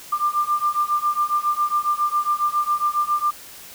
sine beating tone pair, 1189 / 1196.3 Hz, D6 / D6, +21 / +32 cents, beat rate 7.3 Hz, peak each -22 / -21 dBFS, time 0.12-3.31 s, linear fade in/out 10 ms, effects white hiss -41 dBFS RMS until 3.74 s

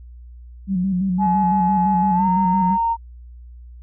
sine tone with vibrato, 186.8 Hz, F#3, 17 cents sharp, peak -17 dBFS, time 0.67-2.78 s, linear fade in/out 50 ms, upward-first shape square, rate 5.9 Hz, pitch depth 58 cents each way
sine tone with pitch glide, 850 to 921.6 Hz, G#5 to A#5, +40 to -20 cents, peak -16 dBFS, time 1.18-2.97 s, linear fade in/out 50 ms, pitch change +140 cents, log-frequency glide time 2.13-2.26 s
effects tanh soft clip ceiling -6 dBFS + added 60 Hz sine -37 dBFS peak until 3.82 s

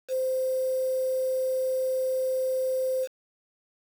sine tone with quantisation, 519 Hz, C5, 14 cents flat, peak -24 dBFS, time 0.08-3.08 s, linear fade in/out 50 ms, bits 7, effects none

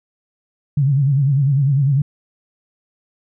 sine tone with vibrato, 138.59 Hz, C#3, in tune, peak -12 dBFS, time 0.77-2.02 s, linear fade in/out 5 ms, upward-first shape sine, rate 10 Hz, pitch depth 110 cents each way, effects none

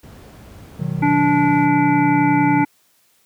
brown noise, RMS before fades -35 dBFS, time 0.03-1.66 s, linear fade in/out 5 ms
triangle chord, B major, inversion none, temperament just, 123.47 / 154.34 / 185.21 Hz, B2 / D#3 / F#3, 0 / -14 / +2 cents, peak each -24 / -20 / -24 dBFS, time 0.79-2.64 s, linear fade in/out 10 ms
harmonic tone, 290 Hz, D4, 22 cents flat, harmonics 1 / 3 / 5 / 7 / 8, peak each -15 / -18 / -28 / -27 / -28 dBFS, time 1.02-2.65 s, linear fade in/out 10 ms
effects white hiss -59 dBFS RMS until 3.25 s + high-pass 80 Hz 12 dB/octave

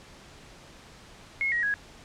sine tone with pitch steps, 2166 / 1896.5 / 1660.6 Hz, C#7 / A#6 / G#6, -41 / +29 / -1 cents, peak -24 dBFS, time 1.41-1.74 s, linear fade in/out 0 ms, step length 110 ms, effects pink hiss -50 dBFS RMS until 2.04 s + low-pass 7000 Hz 12 dB/octave

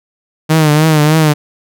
sawtooth tone with vibrato, 154.2 Hz, D#3, 15 cents flat, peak -3 dBFS, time 0.49-1.34 s, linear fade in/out 20 ms, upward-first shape triangle, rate 3.3 Hz, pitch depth 78 cents each way, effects none

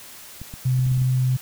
clicks, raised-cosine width 5 ms, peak -23 dBFS, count 7, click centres 0.416 / 0.539 / 0.792 / 0.865 / 0.916 / 0.976 / 1.018 s
sine tone, 128.3 Hz, C3, 34 cents flat, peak -17 dBFS, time 0.65-1.37 s, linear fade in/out 10 ms
effects white hiss -42 dBFS RMS until 1.41 s

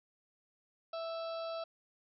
harmonic tone with a mistuned harmonic, 659.3 Hz, E5, in tune, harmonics 1 / 2 / 4 / 5 / 6 / 7 / 8, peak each -38 / -45 / -55 / -57 / -53 / -55 / -61 dBFS, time 0.93-1.64 s, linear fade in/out 5 ms, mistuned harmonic 8, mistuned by +23 cents, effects none

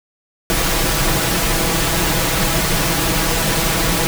pink noise with comb filter, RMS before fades -17 dBFS, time 0.5-4.07 s, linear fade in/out 0 ms, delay 6.1 ms, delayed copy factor +0.65, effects none

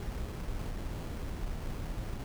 brown noise with sample-and-hold, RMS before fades -37 dBFS, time 0-2.24 s, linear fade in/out 2 ms, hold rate 3675 Hz, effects none

